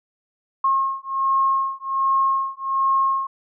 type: beating tone pair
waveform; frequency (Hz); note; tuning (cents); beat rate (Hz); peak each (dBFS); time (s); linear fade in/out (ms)
sine; 1078 / 1079.3; C#6 / C#6; -49 / -47; 1.3; -21; 0.64-3.27; 5
effects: none